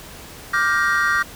triangle chord, G minor seventh, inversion second, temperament just, 1176 / 1411.2 / 1568 / 1881.6 Hz, D6 / F6 / G6 / Bb6, +2 / +18 / 0 / +16 cents, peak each -20 dBFS, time 0.53-1.23 s, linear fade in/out 10 ms, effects pink hiss -39 dBFS RMS until 1.35 s

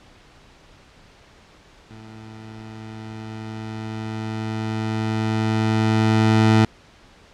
20% pulse tone with level ramp, 110 Hz, A2, in tune, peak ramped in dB -35 to -7 dBFS, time 1.9-6.65 s, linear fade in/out 5 ms, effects pink hiss -50 dBFS RMS until 7.33 s + low-pass 5000 Hz 12 dB/octave

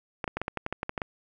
clicks, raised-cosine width 0.5 ms, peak -15 dBFS, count 12, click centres 0.242 / 0.278 / 0.37 / 0.416 / 0.481 / 0.573 / 0.664 / 0.726 / 0.831 / 0.894 / 0.978 / 1.018 s, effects none

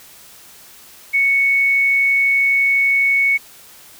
sine tone, 2217 Hz, C#7, in tune, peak -12 dBFS, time 1.13-3.38 s, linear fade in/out 20 ms, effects white hiss -43 dBFS RMS until 3.99 s

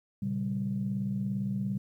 sine chord, G diminished, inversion first, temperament equal with one note detuned, 118.51 / 138.59 / 196 Hz, Bb2 / Db3 / G3, +29 / 0 / 0 cents, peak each -35 / -36 / -30 dBFS, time 0.22-1.78 s, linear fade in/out 5 ms, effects tanh soft clip ceiling -21 dBFS + 11-bit

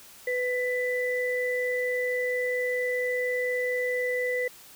sine tone pair together, 498.3 / 1988.7 Hz, B4 / B6, +15 / +12 cents, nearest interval 2 octaves, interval 2397 cents, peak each -27 / -29 dBFS, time 0.27-4.48 s, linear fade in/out 5 ms, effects white hiss -50 dBFS RMS until 4.75 s

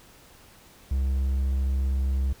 triangle tone, 66.7 Hz, C2, 34 cents sharp, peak -20 dBFS, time 0.91-2.33 s, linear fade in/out 5 ms, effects pink hiss -53 dBFS RMS until 2.4 s

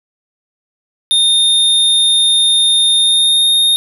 square tone with pitch glide, 3650 to 3688 Hz, A#7 to A#7, -37 to -19 cents, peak -9 dBFS, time 1.11-3.76 s, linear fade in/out 0 ms, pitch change +18 cents, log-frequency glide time 2.96-3.51 s, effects none

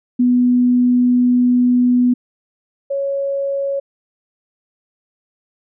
sine tone pair in turn, 246.9 / 554.3 Hz, B3 / C#5, 0 / 0 cents, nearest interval octave + major second, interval 1400 cents, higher second, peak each -10 / -17 dBFS, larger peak first, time 0.19-2.14 / 2.9-3.8 s, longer first, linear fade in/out 10 ms, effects none

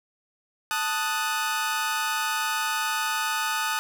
sawtooth chord, D# diminished, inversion second, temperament equal, 880 / 1244.5 / 1480 Hz, A5 / D#6 / F#6, 0 / 0 / 0 cents, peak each -26 / -25 / -26 dBFS, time 0.71-3.79 s, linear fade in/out 0 ms, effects 9-bit

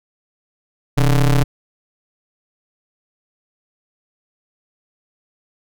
square ring-modulated tone, 73.42 Hz, D2, in tune, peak -9 dBFS, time 0.97-1.44 s, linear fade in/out 10 ms, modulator 56.1 Hz, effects none

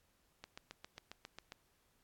click train, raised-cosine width 0.2 ms, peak -30 dBFS, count 9, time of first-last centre 0.44-1.521 s, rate 7.4 Hz, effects pink hiss -75 dBFS RMS until 2.03 s + AAC 64 kbps

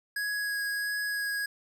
square tone with vibrato, 1661.2 Hz, G#6, in tune, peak -30 dBFS, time 0.16-1.46 s, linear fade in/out 5 ms, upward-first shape sine, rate 1.5 Hz, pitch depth 10 cents each way, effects none

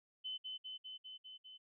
sine tone with echo, 3040 Hz, F#7, 46 cents sharp, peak -40 dBFS, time 0.24-0.38 s, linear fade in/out 20 ms, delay 200 ms, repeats 6, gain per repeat -2 dB, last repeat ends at 1.58 s, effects none

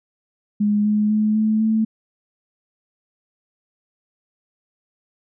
sine tone with pitch steps, 207.7 / 210.7 / 213.8 / 216.9 / 220.1 Hz, G#3 / G#3 / A3 / A3 / A3, 0 / +25 / -49 / -25 / +1 cents, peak -15 dBFS, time 0.6-1.85 s, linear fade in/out 10 ms, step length 250 ms, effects none

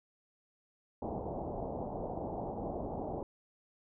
white low-pass noise, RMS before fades -39 dBFS, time 1.02-3.23 s, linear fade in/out 2 ms, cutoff 830 Hz, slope 48 dB/octave, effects none

